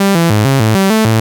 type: tone with pitch steps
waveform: sawtooth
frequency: 197.1 / 167.8 / 105.8 / 135.8 / 109.8 / 193.4 / 219.5 / 111.3 Hz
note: G3 / E3 / G#2 / C#3 / A2 / G3 / A3 / A2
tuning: +10 / +31 / +33 / -35 / -3 / -23 / -4 / +20 cents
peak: -4 dBFS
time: 0-1.2 s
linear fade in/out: 5 ms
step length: 150 ms
effects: none